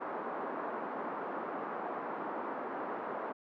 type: band-pass noise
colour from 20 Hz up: white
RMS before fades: -39 dBFS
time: 0-3.33 s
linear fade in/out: 20 ms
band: 230 to 1200 Hz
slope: 24 dB/octave
effects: none